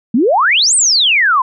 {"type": "exponential two-way sweep", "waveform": "sine", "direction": "up then down", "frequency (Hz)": [208.8, 8920, 983], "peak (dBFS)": -8, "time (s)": [0.14, 1.42], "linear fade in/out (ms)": 5, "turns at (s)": 0.75, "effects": []}